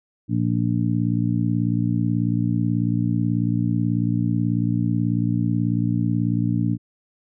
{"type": "harmonic tone", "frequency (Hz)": 58.27, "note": "A#1", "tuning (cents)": 0, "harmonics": [2, 3, 4, 5], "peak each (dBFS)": [-22, -24, -25, -26], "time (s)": [0.28, 6.78], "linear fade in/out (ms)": 50, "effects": []}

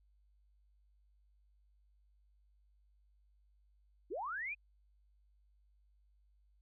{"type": "linear sweep", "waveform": "sine", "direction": "up", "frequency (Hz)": [278, 2526], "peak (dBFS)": -38, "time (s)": [4.1, 4.55], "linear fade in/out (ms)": 20, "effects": ["added 50 Hz sine -67 dBFS peak until 6.61 s"]}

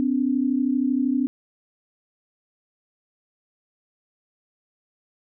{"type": "tone pair together", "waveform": "sine", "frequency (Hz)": [253.4, 286.2], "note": ["B3", "D4"], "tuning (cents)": [45, -45], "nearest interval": "major second", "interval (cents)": 210, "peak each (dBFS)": [-21, -23], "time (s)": [0, 1.27], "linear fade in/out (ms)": 0, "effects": []}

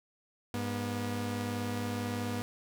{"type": "tone pair together", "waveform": "sawtooth", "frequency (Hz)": [101.66, 241.8], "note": ["G#2", "B3"], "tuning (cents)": [-37, -36], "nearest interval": "octave + minor third", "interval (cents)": 1501, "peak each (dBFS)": [-32, -31], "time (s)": [0.54, 2.42], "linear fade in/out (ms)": 0, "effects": []}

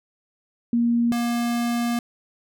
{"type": "tone pair in turn", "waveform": ["sine", "square"], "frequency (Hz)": [235.7, 237.2], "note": ["A#3", "A#3"], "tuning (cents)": [19, 30], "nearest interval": "unison", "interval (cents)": 11, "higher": "second", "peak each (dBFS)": [-17, -22], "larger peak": "first", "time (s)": [[0.73, 1.12], [1.12, 1.99]], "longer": "second", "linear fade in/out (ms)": 2, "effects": []}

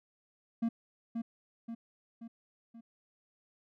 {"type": "tone with echo", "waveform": "triangle", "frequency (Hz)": 230, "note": "A#3", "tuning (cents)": -23, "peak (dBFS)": -26, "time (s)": [0.62, 0.69], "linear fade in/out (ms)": 10, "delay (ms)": 530, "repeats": 4, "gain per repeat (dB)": -5, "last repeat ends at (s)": 2.81, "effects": []}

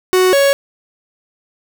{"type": "tone pair in turn", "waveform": "45% pulse", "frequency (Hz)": [370, 556.6], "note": ["F#4", "C#5"], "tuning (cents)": [0, 7], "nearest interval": "perfect fifth", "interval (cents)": 707, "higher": "second", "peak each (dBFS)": -9, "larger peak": "neither", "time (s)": [[0.13, 0.33], [0.33, 0.53]], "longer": "neither", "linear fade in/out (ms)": 0, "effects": []}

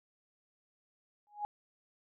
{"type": "tone with exponential growth", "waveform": "sine", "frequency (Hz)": 830.6, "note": "G#5", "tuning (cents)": 0, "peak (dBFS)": -30, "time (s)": [1.27, 1.45], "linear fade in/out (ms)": 0, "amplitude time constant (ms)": 37, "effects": []}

